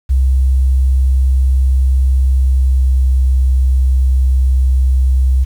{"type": "tone with pitch glide", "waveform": "sine", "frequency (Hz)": [65.41, 64.77], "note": ["C2", "C2"], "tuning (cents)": [0, -17], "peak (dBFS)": -8, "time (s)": [0.09, 5.45], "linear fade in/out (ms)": 20, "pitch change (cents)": -17, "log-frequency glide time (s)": [2.28, 2.98], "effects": ["7-bit"]}